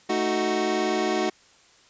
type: chord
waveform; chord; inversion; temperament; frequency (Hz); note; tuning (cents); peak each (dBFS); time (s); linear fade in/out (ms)
25% pulse; D# diminished; second; equal; 220 / 311.1 / 370; A3 / D#4 / F#4; 0 / 0 / 0; -26 / -24 / -21; 0.09-1.3; 10
effects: white hiss -56 dBFS RMS until 1.89 s + resampled to 16000 Hz